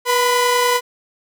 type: tone pair together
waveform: sawtooth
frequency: 486.8 / 1003.9 Hz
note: B4 / B5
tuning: -25 / +28 cents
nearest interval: octave + minor second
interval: 1253 cents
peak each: -13 dBFS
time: 0.05-0.81 s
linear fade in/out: 50 ms
effects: none